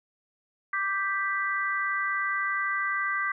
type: chord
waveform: sine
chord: G major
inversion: second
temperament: equal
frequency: 1174.7 / 1568 / 1975.5 Hz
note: D6 / G6 / B6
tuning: 0 / 0 / 0 cents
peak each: -30 dBFS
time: 0.73-3.32 s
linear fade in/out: 5 ms
effects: none